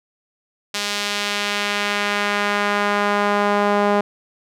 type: tone with band-pass filter sweep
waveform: sawtooth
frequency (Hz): 204.7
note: G#3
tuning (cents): -25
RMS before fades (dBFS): -20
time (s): 0.74-4.01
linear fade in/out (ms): 5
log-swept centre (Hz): 4400 to 750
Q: 0.95
effects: none